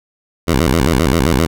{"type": "tone with vibrato", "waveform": "10% pulse", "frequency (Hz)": 73.42, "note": "D2", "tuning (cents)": 0, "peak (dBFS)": -3, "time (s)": [0.47, 1.47], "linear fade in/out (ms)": 20, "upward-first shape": "square", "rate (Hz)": 7.6, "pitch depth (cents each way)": 230, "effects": []}